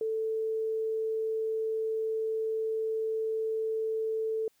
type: tone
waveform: sine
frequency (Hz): 441.9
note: A4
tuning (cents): +7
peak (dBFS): -28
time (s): 0.01-4.48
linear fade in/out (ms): 2
effects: white hiss -70 dBFS RMS until 4.6 s